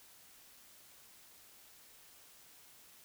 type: silence
effects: white hiss -60 dBFS RMS until 3.04 s